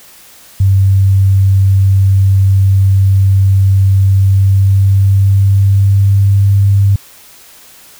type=tone with pitch glide; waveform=sine; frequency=96.9 to 99.28 Hz; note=G2 to G2; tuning=-20 to +22 cents; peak=-5 dBFS; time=0.6-6.96 s; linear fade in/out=5 ms; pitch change=+42 cents; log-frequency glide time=4.15-6.48 s; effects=white hiss -39 dBFS RMS until 7.99 s